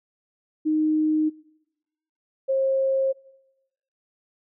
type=tone pair in turn; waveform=sine; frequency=309.6 / 535.4 Hz; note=D#4 / C5; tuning=-9 / +40 cents; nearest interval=major sixth; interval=949 cents; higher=second; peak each=-19 dBFS; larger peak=neither; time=0.65-1.3 / 2.48-3.13 s; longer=neither; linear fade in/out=20 ms; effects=noise-tail reverb RT60 1.0 s tail -23 dB re dry